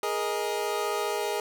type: chord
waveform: 25% pulse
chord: Ab suspended second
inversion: none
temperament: equal with one note detuned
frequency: 415.3 / 470.2 / 622.3 Hz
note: Ab4 / Bb4 / Eb5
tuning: 0 / +15 / 0 cents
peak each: -26 / -29 / -30 dBFS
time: 0.03-1.4 s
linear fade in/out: 2 ms
effects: none